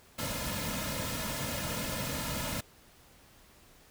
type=noise with comb filter; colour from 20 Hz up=pink; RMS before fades=-35 dBFS; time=0.18-2.61 s; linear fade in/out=10 ms; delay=2.6 ms; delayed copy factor=-0.8; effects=pink hiss -59 dBFS RMS until 3.9 s